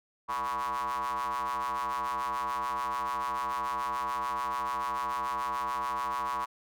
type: ring-modulated tone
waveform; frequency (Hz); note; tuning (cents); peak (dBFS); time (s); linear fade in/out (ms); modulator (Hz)
square; 65.41; C2; 0; -28; 0.28-6.46; 20; 1050
effects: none